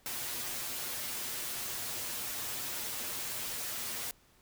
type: noise with comb filter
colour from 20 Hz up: white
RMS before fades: -38 dBFS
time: 0.06-4.11 s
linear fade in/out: 0 ms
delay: 8.3 ms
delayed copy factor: +0.7
effects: pink hiss -65 dBFS RMS until 4.41 s